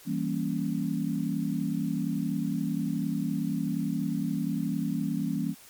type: chord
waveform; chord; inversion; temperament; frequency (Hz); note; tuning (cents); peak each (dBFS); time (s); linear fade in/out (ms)
sine; E diminished seventh; none; equal; 164.81 / 196 / 233.1 / 277.2; E3 / G3 / Bb3 / Db4; 0 / 0 / 0 / 0; -32; 0.05-5.55; 50
effects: white hiss -52 dBFS RMS until 5.69 s + MP3 96 kbps